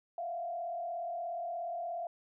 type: tone with frequency modulation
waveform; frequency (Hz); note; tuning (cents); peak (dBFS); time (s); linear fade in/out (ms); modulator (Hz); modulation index
sine; 690; F5; -21; -35; 0.18-2.07; 2; 36.9; 0.79
effects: none

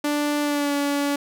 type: tone with pitch glide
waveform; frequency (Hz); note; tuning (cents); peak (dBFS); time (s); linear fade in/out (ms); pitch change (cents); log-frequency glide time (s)
sawtooth; 293.7 to 285.2; D4 to C#4; 0 to +49; -17; 0.04-1.16; 5; -51; 0.42-0.74
effects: none

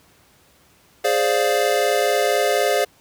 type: chord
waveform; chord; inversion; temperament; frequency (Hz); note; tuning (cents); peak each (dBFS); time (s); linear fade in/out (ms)
square; D half-diminished seventh; second; equal; 415.3 / 523.3 / 587.3 / 698.5; Ab4 / C5 / D5 / F5; 0 / 0 / 0 / 0; -23; 1.04-2.85; 10
effects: pink hiss -55 dBFS RMS until 3 s + high-pass 60 Hz 12 dB/octave

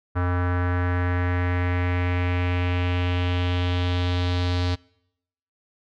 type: tone with low-pass filter sweep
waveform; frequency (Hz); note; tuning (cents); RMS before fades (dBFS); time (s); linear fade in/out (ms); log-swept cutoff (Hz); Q
square; 89.1; F2; +35; -23; 0.15-4.76; 20; 1400 to 4300; 2.9
effects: noise-tail reverb RT60 0.8 s tail -25 dB re dry

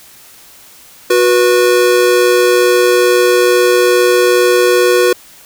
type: tone pair together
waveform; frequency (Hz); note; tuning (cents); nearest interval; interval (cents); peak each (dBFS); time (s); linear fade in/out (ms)
square; 365.2 / 487.5; F#4 / B4; -23 / -23; perfect fourth; 500; -11; 1.1-5.13; 5
effects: white hiss -40 dBFS RMS until 5.45 s

